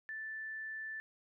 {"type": "tone", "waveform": "sine", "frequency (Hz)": 1760, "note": "A6", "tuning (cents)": 0, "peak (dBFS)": -40, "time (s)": [0.09, 1], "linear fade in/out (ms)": 0, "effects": []}